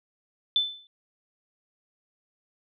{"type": "tone with exponential decay", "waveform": "sine", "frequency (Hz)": 3520, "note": "A7", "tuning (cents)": 0, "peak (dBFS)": -17, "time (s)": [0.56, 0.87], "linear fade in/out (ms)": 1, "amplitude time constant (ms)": 67, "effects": []}